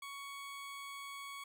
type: tone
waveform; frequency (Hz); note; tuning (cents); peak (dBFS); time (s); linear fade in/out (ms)
20% pulse; 1116; C#6; +11; -40; 0.02-1.44; 5
effects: none